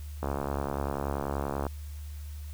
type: click train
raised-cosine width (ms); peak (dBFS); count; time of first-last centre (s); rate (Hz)
1; -17; 102; 0.23-1.667; 70.3
effects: added 74 Hz sine -37 dBFS peak until 2.53 s + white hiss -55 dBFS RMS until 2.53 s